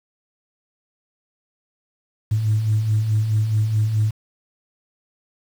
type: beating tone pair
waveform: sine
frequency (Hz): 104 / 108.7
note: G#2 / A2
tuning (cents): +3 / -21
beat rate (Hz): 4.7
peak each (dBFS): -25 / -16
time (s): 2.31-4.11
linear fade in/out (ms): 10
effects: tanh soft clip ceiling -11 dBFS + 7-bit